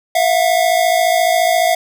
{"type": "tone pair together", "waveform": "square", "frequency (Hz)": [664, 718.4], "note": ["E5", "F5"], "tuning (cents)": [12, 49], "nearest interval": "minor second", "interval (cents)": 137, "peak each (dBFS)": -15, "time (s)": [0.15, 1.75], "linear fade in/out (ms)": 5, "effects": []}